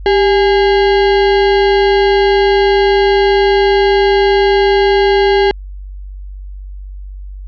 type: tone with sample-and-hold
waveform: sine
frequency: 394.8 Hz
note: G4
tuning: 12 cents sharp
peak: -7 dBFS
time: 0.06-5.51 s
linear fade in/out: 0 ms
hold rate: 1225 Hz
effects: added 48 Hz sine -25 dBFS peak until 7.47 s + resampled to 11025 Hz